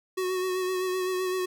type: tone with vibrato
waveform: square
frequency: 370 Hz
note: F#4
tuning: in tune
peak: -27 dBFS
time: 0.17-1.46 s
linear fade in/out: 10 ms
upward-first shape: sine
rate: 7.8 Hz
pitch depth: 26 cents each way
effects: none